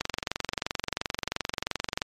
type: click train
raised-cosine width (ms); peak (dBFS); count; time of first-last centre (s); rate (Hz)
0.2; -10; 47; 0.01-2.019; 22.9
effects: MP3 64 kbps